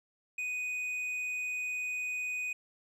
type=tone with tanh clipping; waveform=sine; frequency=2489 Hz; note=D#7; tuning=in tune; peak=-34 dBFS; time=0.38-2.53 s; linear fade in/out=5 ms; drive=6 dB; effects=none